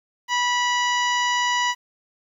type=harmonic tone; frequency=978 Hz; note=B5; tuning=17 cents flat; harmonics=1 / 2 / 3 / 4 / 5 / 6 / 7; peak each=-22 / -24 / -27 / -35 / -36 / -34 / -36 dBFS; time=0.28-1.75 s; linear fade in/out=50 ms; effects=9-bit